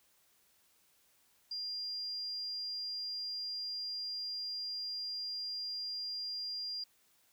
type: tone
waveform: sine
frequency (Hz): 4800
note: D8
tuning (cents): +37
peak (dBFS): -37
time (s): 1.51-6.84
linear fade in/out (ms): 5
effects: white hiss -70 dBFS RMS until 7.32 s